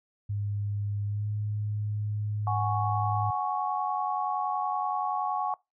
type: tone with pitch glide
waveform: sine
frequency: 102.3 to 104.93 Hz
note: G#2 to G#2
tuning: -26 to +18 cents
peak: -28 dBFS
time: 0.29-3.31 s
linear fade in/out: 10 ms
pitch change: +44 cents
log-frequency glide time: 1.06-1.28 s
type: chord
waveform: sine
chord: F# suspended second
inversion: none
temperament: equal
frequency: 740 / 830.6 / 1108.7 Hz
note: F#5 / G#5 / C#6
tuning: 0 / 0 / 0 cents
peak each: -31 / -31 / -31 dBFS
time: 2.47-5.54 s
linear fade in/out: 2 ms
effects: noise-tail reverb RT60 0.2 s tail -23 dB re dry